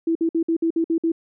sine tone bursts, 329.6 Hz, E4, in tune, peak -17 dBFS, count 8, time 0.07-1.119 s, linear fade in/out 5 ms, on 83 ms, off 55 ms, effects none

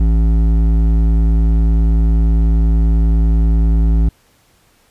sine tone with hard clipping, 55.1 Hz, A1, 3 cents sharp, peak -11 dBFS, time 0-4.09 s, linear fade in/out 5 ms, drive 10 dB, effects pink hiss -54 dBFS RMS until 4.9 s + resampled to 32000 Hz

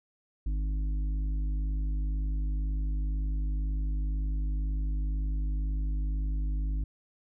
harmonic tone, 51 Hz, G#1, 31 cents flat, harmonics 1 / 3 / 5 / 6, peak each -27 / -43 / -47 / -49 dBFS, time 0.46-6.84 s, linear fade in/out 5 ms, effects none

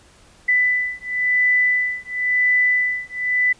sine beating tone pair, 1992 / 1992.96 Hz, B6 / B6, +14 / +15 cents, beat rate 0.96 Hz, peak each -19 dBFS, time 0.48-3.53 s, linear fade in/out 10 ms, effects pink hiss -51 dBFS RMS until 3.59 s + resampled to 22050 Hz

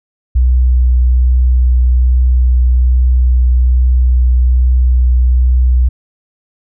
sine tone with vibrato, 62.2 Hz, B1, 13 cents sharp, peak -6 dBFS, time 0.35-5.89 s, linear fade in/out 10 ms, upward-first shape triangle, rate 1.2 Hz, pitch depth 13 cents each way, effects none

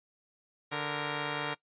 5% pulse tone pair together, 146.84 / 466.2 Hz, D3 / A#4, 0 / 0 cents, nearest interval octave + minor sixth, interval 2000 cents, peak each -23 dBFS, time 0.71-1.55 s, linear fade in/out 20 ms, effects noise-tail reverb RT60 0.1 s tail -20 dB re dry + resampled to 8000 Hz

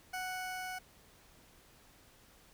20% pulse tone with level ramp, 740 Hz, F#5, in tune, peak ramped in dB -32 to -35 dBFS, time 0.13-0.79 s, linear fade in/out 10 ms, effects pink hiss -62 dBFS RMS until 2.53 s

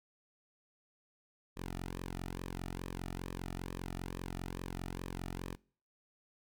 sawtooth tone with flanger, 45 Hz, F#1, 47 cents flat, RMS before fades -42 dBFS, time 1.56-5.56 s, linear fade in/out 20 ms, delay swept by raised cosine 1.4 to 1.93 ms, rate 2.3 Hz, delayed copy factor -0.75, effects noise-tail reverb RT60 0.5 s tail -25 dB re dry

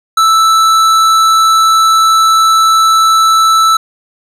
sine tone with hard clipping, 1318.5 Hz, E6, in tune, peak -7 dBFS, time 0.17-3.77 s, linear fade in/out 5 ms, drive 13 dB, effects none

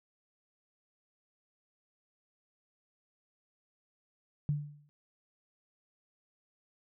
sine tone with exponential decay, 146.83 Hz, D3, in tune, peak -25 dBFS, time 4.49-4.89 s, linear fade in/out 0 ms, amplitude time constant 85 ms, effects none

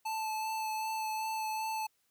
square tone with vibrato, 875 Hz, A5, 10 cents flat, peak -34 dBFS, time 0.05-1.87 s, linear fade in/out 10 ms, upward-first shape sine, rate 2.6 Hz, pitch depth 14 cents each way, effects white hiss -75 dBFS RMS until 2.1 s

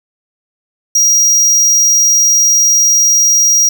square tone, 5720 Hz, F8, 41 cents sharp, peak -7 dBFS, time 0.95-3.69 s, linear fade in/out 5 ms, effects 8-bit

